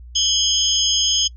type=tone cluster; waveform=sine; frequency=3070 / 3298 / 5070 / 6450 Hz; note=G7 / G#7 / D#8 / G8; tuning=-37 / -13 / +32 / +48 cents; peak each=-21 dBFS; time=0.15-1.28 s; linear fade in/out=10 ms; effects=noise-tail reverb RT60 0.1 s tail -24 dB re dry + added 60 Hz sine -36 dBFS peak until 1.36 s